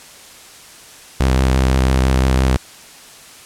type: tone with vibrato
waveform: sawtooth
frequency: 65.1 Hz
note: C2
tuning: 8 cents flat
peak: -8 dBFS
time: 1.2-2.57 s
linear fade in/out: 5 ms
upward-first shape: sine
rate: 5.9 Hz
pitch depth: 24 cents each way
effects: white hiss -40 dBFS RMS until 3.45 s + low-pass 10000 Hz 12 dB/octave